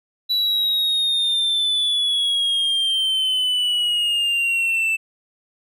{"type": "exponential sweep", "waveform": "triangle", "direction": "down", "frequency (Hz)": [3951, 2643], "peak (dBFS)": -16, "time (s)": [0.29, 4.97], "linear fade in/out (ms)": 20, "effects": []}